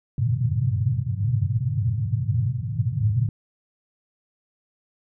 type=band-pass noise; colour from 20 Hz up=white; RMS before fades=-23 dBFS; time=0.18-3.29 s; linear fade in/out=2 ms; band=100 to 130 Hz; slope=48 dB/octave; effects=none